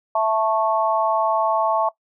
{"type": "chord", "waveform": "sine", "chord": "A major", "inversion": "second", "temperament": "just", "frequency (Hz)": [660, 880, 1100], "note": ["E5", "A5", "C#6"], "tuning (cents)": [2, 0, -14], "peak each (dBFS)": [-20, -21, -23], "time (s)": [0.15, 1.89], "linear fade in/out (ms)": 5, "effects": ["noise-tail reverb RT60 0.1 s tail -19 dB re dry"]}